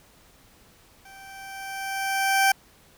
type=tone with level ramp; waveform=20% pulse; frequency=779 Hz; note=G5; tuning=11 cents flat; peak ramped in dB=-41 to -11 dBFS; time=1.05-2.52 s; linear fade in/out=5 ms; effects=pink hiss -56 dBFS RMS until 2.97 s